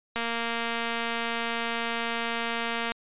click train, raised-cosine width 0.3 ms, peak -14 dBFS, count 641, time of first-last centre 0.16-2.919 s, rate 232 Hz, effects resampled to 8000 Hz

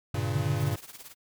square chord, G diminished, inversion none, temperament equal, 98 / 116.54 / 138.59 Hz, G2 / Bb2 / Db3, 0 / 0 / 0 cents, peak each -32 / -32 / -34 dBFS, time 0.14-0.76 s, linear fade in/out 5 ms
sine tone, 145.6 Hz, D3, 15 cents flat, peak -29 dBFS, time 0.35-0.73 s, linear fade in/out 5 ms
white noise with tremolo, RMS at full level -43 dBFS, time 0.55-1.15 s, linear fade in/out 50 ms, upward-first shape triangle, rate 18 Hz, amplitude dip 85%
effects none

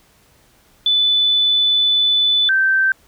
sine tone pair in turn, 3492 / 1555.5 Hz, A7 / G6, -14 / -14 cents, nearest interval octave + major second, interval 1400 cents, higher first, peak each -12 dBFS, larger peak neither, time 0.86-2.49 / 2.49-2.92 s, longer first, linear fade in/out 2 ms, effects pink hiss -54 dBFS RMS until 3.07 s

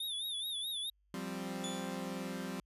square tone with vibrato, 3588 Hz, A7, 33 cents sharp, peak -37 dBFS, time 0-0.9 s, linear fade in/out 5 ms, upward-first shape sine, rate 4.7 Hz, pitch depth 100 cents each way
sawtooth chord, F suspended second, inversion none, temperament equal, 174.61 / 196 / 261.6 Hz, F3 / G3 / C4, 0 / 0 / 0 cents, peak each -40 / -38 / -39 dBFS, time 1.14-2.6 s, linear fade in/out 2 ms
25% pulse tone with exponential decay, 3463 Hz, A7, 28 cents flat, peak -35 dBFS, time 1.64-2.2 s, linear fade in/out 0 ms, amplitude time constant 120 ms
effects added 50 Hz sine -70 dBFS peak until 2.65 s + resampled to 32000 Hz

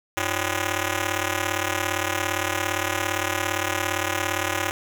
5% pulse ring-modulated tone, 224.5 Hz, A3, 35 cents sharp, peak -9 dBFS, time 0.17-4.71 s, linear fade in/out 0 ms, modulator 131 Hz, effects none

